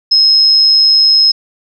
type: tone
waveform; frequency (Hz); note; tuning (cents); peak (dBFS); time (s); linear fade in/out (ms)
sine; 5150; E8; -41; -5; 0.11-1.32; 10
effects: none